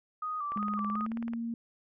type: tone with vibrato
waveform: sine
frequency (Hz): 1205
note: D6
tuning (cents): +44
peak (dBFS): -32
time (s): 0.22-1.06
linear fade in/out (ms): 5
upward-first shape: square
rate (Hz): 2.7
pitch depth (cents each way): 56
type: click train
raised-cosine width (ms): 0.5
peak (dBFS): -29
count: 16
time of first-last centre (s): 0.52-1.335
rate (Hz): 18.4
type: tone with pitch glide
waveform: sine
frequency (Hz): 207.7 to 231.8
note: G#3 to A#3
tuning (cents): 0 to -10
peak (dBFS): -32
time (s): 0.56-1.54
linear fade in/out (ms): 2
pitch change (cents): +190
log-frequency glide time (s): 0.9-1.18
effects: none